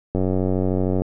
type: click train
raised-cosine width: 2 ms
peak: -9 dBFS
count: 82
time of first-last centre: 0.15-1.019 s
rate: 93.2 Hz
effects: none